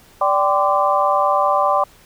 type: harmonic tone with a mistuned harmonic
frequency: 195 Hz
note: G3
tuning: 9 cents flat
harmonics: 3 / 4 / 5 / 6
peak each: -19 / -19 / -19 / -19 dBFS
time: 0.21-1.84 s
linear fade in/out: 5 ms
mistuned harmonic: 5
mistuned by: +86 cents
effects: pink hiss -49 dBFS RMS until 2.05 s